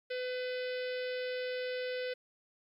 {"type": "harmonic tone with a mistuned harmonic", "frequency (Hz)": 503, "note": "B4", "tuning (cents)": 32, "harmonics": [1, 3, 4, 5, 6, 7, 8, 9, 10], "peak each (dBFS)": [-35, -45, -47, -49, -51, -52, -53, -54, -55], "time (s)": [0.1, 2.14], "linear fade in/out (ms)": 10, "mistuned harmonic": 10, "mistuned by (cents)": 22, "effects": ["12-bit"]}